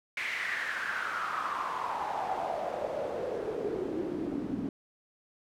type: noise with band-pass filter sweep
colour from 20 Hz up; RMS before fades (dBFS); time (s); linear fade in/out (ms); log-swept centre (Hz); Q
pink; -34; 0.17-4.69; 2; 2200 to 250; 5.6
effects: none